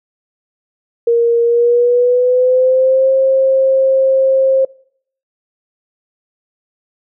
sine tone with pitch glide, 468.4 to 531.9 Hz, A#4 to C5, +8 to +28 cents, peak -8 dBFS, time 1.07-4.65 s, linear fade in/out 5 ms, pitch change +220 cents, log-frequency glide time 1.43-3.1 s, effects noise-tail reverb RT60 0.6 s tail -23 dB re dry

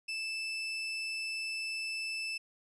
30% pulse tone, 2637 Hz, E7, in tune, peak -32 dBFS, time 0.08-2.38 s, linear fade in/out 10 ms, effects resampled to 24000 Hz

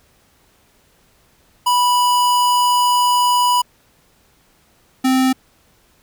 square tone pair in turn, 983 / 260.4 Hz, B5 / C4, -8 / -8 cents, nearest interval octave + major seventh, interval 2300 cents, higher first, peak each -13 dBFS, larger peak neither, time 1.66-3.62 / 5.04-5.33 s, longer first, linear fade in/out 10 ms, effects pink hiss -56 dBFS RMS until 6.02 s

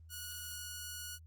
5% pulse tone, 1459 Hz, F#6, 25 cents flat, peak -31 dBFS, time 0.09-1.19 s, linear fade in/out 50 ms, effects added 81 Hz sine -53 dBFS peak until 1.26 s + Opus 24 kbps

